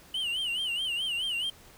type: tone with vibrato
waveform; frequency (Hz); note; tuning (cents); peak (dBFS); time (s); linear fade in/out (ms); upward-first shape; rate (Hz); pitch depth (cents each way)
triangle; 2960; F#7; 0; -27; 0.14-1.5; 5; sine; 4.7; 130
effects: pink hiss -54 dBFS RMS until 1.77 s